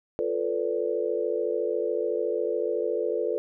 sine chord, B half-diminished seventh, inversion second, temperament equal with one note detuned, 349.2 / 440 / 493.9 / 580.2 Hz, F4 / A4 / B4 / D5, 0 / 0 / 0 / -21 cents, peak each -32 / -28 / -29 / -33 dBFS, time 0.19-3.38 s, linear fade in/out 0 ms, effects none

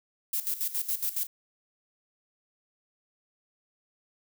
violet noise with tremolo, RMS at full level -29 dBFS, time 0.33-1.27 s, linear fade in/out 5 ms, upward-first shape square, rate 7.2 Hz, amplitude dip 75%, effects none

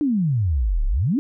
sine exponential two-way sweep, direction down then up, 311.1 to 31.85 to 311.1 Hz, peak -17 dBFS, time 0.01-1.19 s, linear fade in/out 0 ms, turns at 0.86 s, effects none

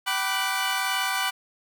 20% pulse chord, G major seventh, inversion none, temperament equal with one note detuned, 769.2 / 987.8 / 1174.7 / 1480 Hz, G5 / B5 / D6 / F#6, -33 / 0 / 0 / 0 cents, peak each -25 dBFS, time 0.06-1.31 s, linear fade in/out 20 ms, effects none

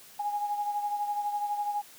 sine beating tone pair, 824 / 836 Hz, G#5 / G#5, -14 / +11 cents, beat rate 12 Hz, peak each -29 / -37 dBFS, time 0.19-1.82 s, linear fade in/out 10 ms, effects white hiss -52 dBFS RMS until 1.98 s + high-pass 100 Hz 12 dB/octave

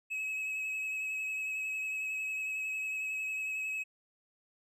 triangle tone with vibrato, 2567 Hz, E7, 47 cents flat, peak -32 dBFS, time 0.1-3.84 s, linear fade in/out 20 ms, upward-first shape triangle, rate 11 Hz, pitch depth 23 cents each way, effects none

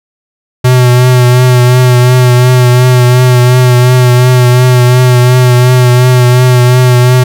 square tone with vibrato, 125 Hz, B2, 21 cents sharp, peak -3 dBFS, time 0.64-7.24 s, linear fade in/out 10 ms, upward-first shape triangle, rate 2.8 Hz, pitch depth 33 cents each way, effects none

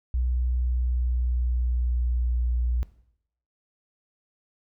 sine tone with pitch glide, 61.74 to 60.3 Hz, B1 to B1, 0 to -41 cents, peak -22 dBFS, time 0.14-2.83 s, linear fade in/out 0 ms, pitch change -41 cents, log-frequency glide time 0.54-2.41 s, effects noise-tail reverb RT60 0.7 s tail -17 dB re dry

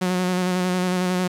sawtooth tone with vibrato, 182 Hz, F#3, 28 cents flat, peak -16 dBFS, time 0.01-1.28 s, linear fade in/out 10 ms, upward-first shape square, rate 11 Hz, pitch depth 20 cents each way, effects low-pass 11000 Hz 12 dB/octave + 9-bit

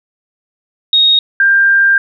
sine tone pair in turn, 3741 / 1591.6 Hz, A#7 / G6, +5 / +26 cents, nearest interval octave + minor third, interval 1479 cents, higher first, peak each -6 / -6 dBFS, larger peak neither, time 0.93-1.19 / 1.4-1.98 s, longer second, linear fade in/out 2 ms, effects none

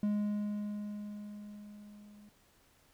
triangle tone with level ramp, 207.7 Hz, G#3, in tune, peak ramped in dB -26 to -52 dBFS, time 0.03-2.29 s, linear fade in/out 2 ms, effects pink hiss -67 dBFS RMS until 2.93 s

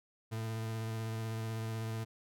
40% pulse tone with vibrato, 111.7 Hz, A2, 27 cents sharp, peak -35 dBFS, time 0.31-2.05 s, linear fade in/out 20 ms, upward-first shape triangle, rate 16 Hz, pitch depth 22 cents each way, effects none

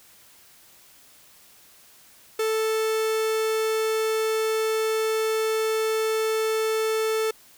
45% pulse tone, 440 Hz, A4, in tune, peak -22 dBFS, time 2.39-7.31 s, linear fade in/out 5 ms, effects white hiss -53 dBFS RMS until 7.57 s

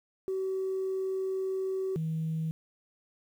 sine tone pair in turn, 380.4 / 159.94 Hz, F#4 / D#3, +48 / +48 cents, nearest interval octave + minor third, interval 1500 cents, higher first, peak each -28 dBFS, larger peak neither, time 0.28-1.96 / 1.96-2.51 s, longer first, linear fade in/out 0 ms, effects tanh soft clip ceiling -25 dBFS + 10-bit

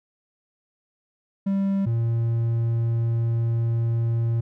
triangle tone pair in turn, 196 / 115.67 Hz, G3 / A#2, 0 / -13 cents, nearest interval major sixth, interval 913 cents, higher first, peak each -18 dBFS, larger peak neither, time 1.46-1.86 / 1.86-4.41 s, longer second, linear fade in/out 10 ms, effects none

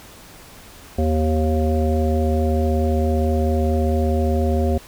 harmonic tone with a mistuned harmonic, 77.7 Hz, D#2, 2 cents flat, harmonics 1 / 3 / 5 / 7 / 9, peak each -18 / -23 / -25 / -26 / -28 dBFS, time 0.98-4.78 s, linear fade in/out 5 ms, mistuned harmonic 3, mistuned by +33 cents, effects pink hiss -43 dBFS RMS until 4.87 s

